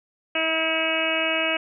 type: harmonic tone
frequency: 321.8 Hz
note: E4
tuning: 42 cents flat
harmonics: 1 / 2 / 3 / 4 / 5 / 6 / 7 / 8 / 9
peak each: -32 / -27 / -37 / -33 / -31 / -37 / -28 / -27 / -28 dBFS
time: 0.35-1.57 s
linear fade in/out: 5 ms
effects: none